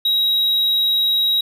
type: tone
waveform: triangle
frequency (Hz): 3830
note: A#7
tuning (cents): +46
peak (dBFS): -13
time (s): 0.05-1.41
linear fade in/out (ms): 5
effects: none